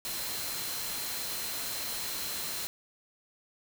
sine tone in noise, 4112 Hz, C8, 31 cents flat, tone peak -42 dBFS, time 0.05-2.67 s, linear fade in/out 0 ms, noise white, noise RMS -36 dBFS, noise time 0.05-2.67 s, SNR -9 dB, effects none

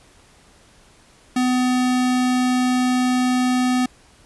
square tone, 251.7 Hz, B3, 33 cents sharp, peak -17 dBFS, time 1.36-3.86 s, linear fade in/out 5 ms, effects pink hiss -52 dBFS RMS until 4.25 s + resampled to 24000 Hz

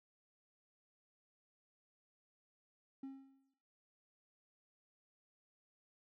triangle tone with exponential decay, 269.7 Hz, C#4, 47 cents flat, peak -40 dBFS, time 3.03-3.54 s, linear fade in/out 5 ms, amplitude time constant 110 ms, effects noise-tail reverb RT60 0.9 s tail -26 dB re dry + tanh soft clip ceiling -36 dBFS

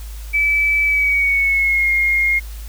sine tone with pitch glide, 2305 to 2138 Hz, D7 to C7, -33 to +37 cents, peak -13 dBFS, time 0.33-2.4 s, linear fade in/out 20 ms, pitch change -130 cents, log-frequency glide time 0.84-1.9 s, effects added 53 Hz sine -28 dBFS peak until 2.68 s + white hiss -42 dBFS RMS until 2.68 s

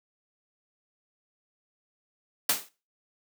white noise with exponential decay, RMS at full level -20 dBFS, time 2.49-2.69 s, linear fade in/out 5 ms, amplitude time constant 43 ms, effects noise-tail reverb RT60 0.3 s tail -17 dB re dry + high-pass 200 Hz 12 dB/octave

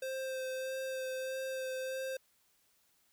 square tone with vibrato, 523.3 Hz, C5, in tune, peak -37 dBFS, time 0.02-2.17 s, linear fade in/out 5 ms, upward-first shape sine, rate 1.6 Hz, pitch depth 14 cents each way, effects white hiss -72 dBFS RMS until 3.12 s

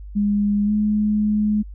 sine tone with pitch glide, 205 to 210.8 Hz, G#3 to G#3, -22 to +26 cents, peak -16 dBFS, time 0.15-1.63 s, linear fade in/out 20 ms, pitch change +48 cents, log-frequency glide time 0.65-0.71 s, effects added 50 Hz sine -33 dBFS peak until 1.74 s

